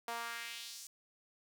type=tone with high-pass filter sweep; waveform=sawtooth; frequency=233.1 Hz; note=A#3; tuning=in tune; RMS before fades=-44 dBFS; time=0.08-0.87 s; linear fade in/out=2 ms; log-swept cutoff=730 to 7000 Hz; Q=1.7; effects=none